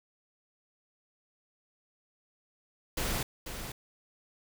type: noise with echo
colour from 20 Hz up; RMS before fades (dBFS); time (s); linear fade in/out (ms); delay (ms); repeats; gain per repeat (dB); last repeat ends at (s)
pink; -32; 2.97-3.23; 5; 490; 1; -8; 3.72
effects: none